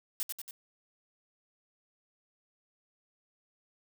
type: noise with echo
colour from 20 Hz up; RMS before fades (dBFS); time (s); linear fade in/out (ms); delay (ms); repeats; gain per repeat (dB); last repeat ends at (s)
blue; -33; 0.2-0.23; 0; 93; 3; -4; 0.509
effects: none